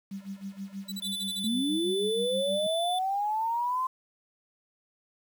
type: tone with tremolo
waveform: sine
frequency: 196 Hz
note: G3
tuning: in tune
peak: -33 dBFS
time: 0.11-2.67 s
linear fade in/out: 5 ms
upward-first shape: sine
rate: 6.3 Hz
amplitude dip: 90%
type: tone bursts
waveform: sawtooth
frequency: 3951 Hz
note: B7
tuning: in tune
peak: -32 dBFS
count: 8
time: 0.88-1.476 s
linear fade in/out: 10 ms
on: 43 ms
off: 36 ms
type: tone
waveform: square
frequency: 3500 Hz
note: A7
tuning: 10 cents flat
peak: -33 dBFS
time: 1.02-2.99 s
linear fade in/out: 5 ms
type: linear sweep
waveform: sine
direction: up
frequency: 207.7 to 1046.5 Hz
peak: -26 dBFS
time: 1.44-3.87 s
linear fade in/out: 5 ms
effects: 9-bit